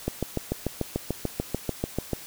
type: click train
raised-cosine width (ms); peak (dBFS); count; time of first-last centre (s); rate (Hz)
2; -12; 15; 0.08-2.133; 6.82
effects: white hiss -43 dBFS RMS until 2.26 s